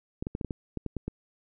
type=clicks; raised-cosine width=3 ms; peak=-19 dBFS; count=10; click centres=0.225 / 0.269 / 0.351 / 0.412 / 0.447 / 0.508 / 0.773 / 0.863 / 0.967 / 1.08 s; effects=none